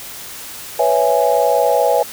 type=chord; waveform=sine; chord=C# minor seventh; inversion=third; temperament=equal; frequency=493.9 / 554.4 / 659.3 / 830.6 Hz; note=B4 / C#5 / E5 / G#5; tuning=0 / 0 / 0 / 0 cents; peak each=-17 dBFS; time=0.79-2.03 s; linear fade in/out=5 ms; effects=white hiss -32 dBFS RMS until 2.12 s